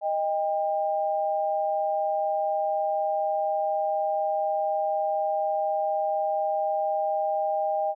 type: tone pair together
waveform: sine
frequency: 622.3 / 798.2 Hz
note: D#5 / G5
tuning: 0 / +31 cents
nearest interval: major third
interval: 431 cents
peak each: -26 dBFS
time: 0.01-7.95 s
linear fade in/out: 50 ms
effects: none